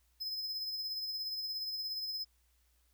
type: tone with tremolo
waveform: square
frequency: 5100 Hz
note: D#8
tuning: 42 cents sharp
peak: -35 dBFS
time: 0.2-2.25 s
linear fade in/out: 20 ms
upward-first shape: triangle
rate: 17 Hz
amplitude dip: 45%
effects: added 60 Hz sine -70 dBFS peak until 2.93 s + white hiss -75 dBFS RMS until 2.93 s